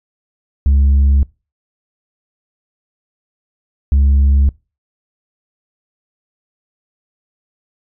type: tone pair in turn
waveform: sine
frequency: 69.3 / 69.3 Hz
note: C#2 / C#2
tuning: 0 / 0 cents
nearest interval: unison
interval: 0 cents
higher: neither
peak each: -5 dBFS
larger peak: neither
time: 0.66-1.23 / 3.92-4.49 s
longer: neither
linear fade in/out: 0 ms
effects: noise-tail reverb RT60 0.3 s tail -25 dB re dry + tanh soft clip ceiling -7 dBFS